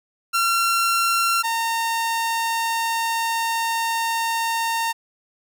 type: tone pair in turn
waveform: sawtooth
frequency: 1366 / 915.2 Hz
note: F6 / A#5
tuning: -39 / -32 cents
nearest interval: perfect fifth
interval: 693 cents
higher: first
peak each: -14 / -17 dBFS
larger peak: first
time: 0.33-1.43 / 1.43-4.93 s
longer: second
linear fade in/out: 20 ms
effects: none